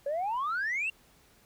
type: exponential sweep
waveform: sine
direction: up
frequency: 545 to 2794 Hz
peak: -27 dBFS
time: 0.06-0.9 s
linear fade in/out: 5 ms
effects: tanh soft clip ceiling -26 dBFS + pink hiss -62 dBFS RMS until 1.45 s